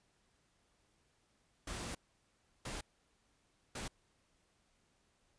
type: noise bursts at uneven times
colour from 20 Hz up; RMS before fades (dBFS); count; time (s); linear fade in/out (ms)
pink; -43; 3; 1.67-1.95 / 2.65-2.81 / 3.75-3.88; 5
effects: pink hiss -75 dBFS RMS until 5.38 s + resampled to 22050 Hz